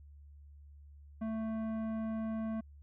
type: tone with tanh clipping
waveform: sine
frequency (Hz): 221.4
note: A3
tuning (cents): +11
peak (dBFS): -36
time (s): 1.21-2.61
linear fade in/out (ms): 10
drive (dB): 13
effects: added 72 Hz sine -52 dBFS peak until 2.82 s